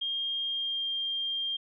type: tone with pitch glide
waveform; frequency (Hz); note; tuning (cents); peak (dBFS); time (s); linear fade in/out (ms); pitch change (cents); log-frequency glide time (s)
sine; 3220 to 3198; G7 to G7; +46 to +34; -29; 0.01-1.57; 10; -12; 0.45-0.88
effects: none